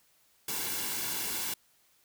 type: noise with comb filter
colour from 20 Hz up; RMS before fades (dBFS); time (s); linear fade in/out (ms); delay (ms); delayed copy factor
white; -34; 0.48-1.54; 5; 1.6; -0.55
effects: white hiss -67 dBFS RMS until 2.04 s